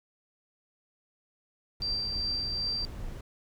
brown noise, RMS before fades -39 dBFS, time 1.8-3.21 s, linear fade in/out 5 ms
sine tone with tremolo, 4699 Hz, D8, in tune, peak -28 dBFS, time 1.82-2.85 s, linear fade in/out 0 ms, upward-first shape triangle, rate 2.6 Hz, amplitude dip 35%
effects none

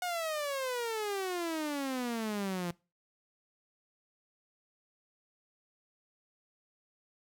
sawtooth exponential sweep, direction down, 730 to 170.8 Hz, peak -29 dBFS, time 0.02-2.71 s, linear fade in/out 2 ms, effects noise-tail reverb RT60 0.3 s tail -23 dB re dry

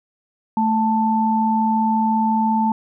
sine tone pair together, 220.7 / 882.8 Hz, A3 / A5, +5 / +5 cents, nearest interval 2 octaves, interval 2400 cents, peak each -18 dBFS, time 0.57-2.72 s, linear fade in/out 2 ms, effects none

